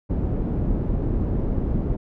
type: low-pass noise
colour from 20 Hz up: pink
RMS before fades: -23 dBFS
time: 0.09-1.97 s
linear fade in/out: 20 ms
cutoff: 320 Hz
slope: 12 dB/octave
effects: none